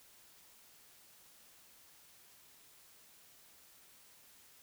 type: silence
effects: white hiss -62 dBFS RMS until 4.62 s